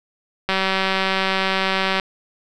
click train, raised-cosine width 0.3 ms, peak -4 dBFS, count 289, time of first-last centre 0.49-1.998 s, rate 191 Hz, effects none

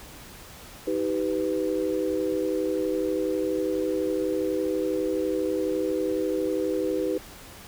sine tone cluster, 317.2 / 389.3 / 498.9 Hz, D#4 / G4 / B4, +33 / -12 / +17 cents, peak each -28 dBFS, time 0.87-7.18 s, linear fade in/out 5 ms, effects pink hiss -45 dBFS RMS until 7.67 s

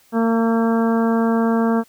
harmonic tone with a mistuned harmonic, 228.1 Hz, A#3, 37 cents flat, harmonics 1 / 2 / 3 / 4 / 5 / 6 / 7, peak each -16 / -22 / -26 / -28 / -30 / -32 / -33 dBFS, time 0.12-1.84 s, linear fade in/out 50 ms, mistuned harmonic 6, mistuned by -21 cents, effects white hiss -55 dBFS RMS until 1.88 s

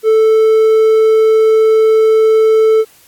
triangle tone, 440 Hz, A4, in tune, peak -4 dBFS, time 0.03-2.85 s, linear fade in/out 50 ms, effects white hiss -46 dBFS RMS until 3.07 s + AAC 64 kbps

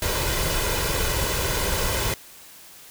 pink noise with comb filter, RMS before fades -24 dBFS, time 0.02-2.14 s, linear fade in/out 2 ms, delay 2 ms, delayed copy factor +0.55, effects white hiss -46 dBFS RMS until 2.9 s

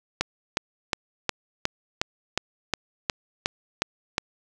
click train, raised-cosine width 0.2 ms, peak -5 dBFS, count 12, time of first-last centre 0.21-4.181 s, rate 2.77 Hz, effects none

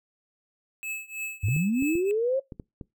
square tone with tremolo, 2600 Hz, E7, 24 cents flat, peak -30 dBFS, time 0.83-2.11 s, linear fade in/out 0 ms, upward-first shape triangle, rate 3.1 Hz, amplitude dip 95%
sine linear sweep, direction up, 87.31 to 550 Hz, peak -22 dBFS, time 1.43-2.4 s, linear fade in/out 10 ms
clicks, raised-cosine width 3 ms, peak -25 dBFS, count 7, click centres 1.485 / 1.564 / 1.824 / 1.954 / 2.522 / 2.598 / 2.812 s
effects noise-tail reverb RT60 0.2 s tail -23 dB re dry

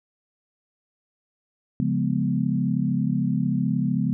sine chord, C# dominant seventh, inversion none, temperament equal, 138.59 / 174.61 / 207.7 / 246.9 Hz, C#3 / E#3 / G#3 / B3, 0 / 0 / 0 / 0 cents, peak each -26 dBFS, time 1.8-4.13 s, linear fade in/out 0 ms, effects none

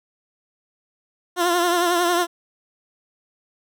15% pulse tone with vibrato, 349.2 Hz, F4, in tune, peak -11 dBFS, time 1.36-2.27 s, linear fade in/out 50 ms, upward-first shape triangle, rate 11 Hz, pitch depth 61 cents each way, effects none

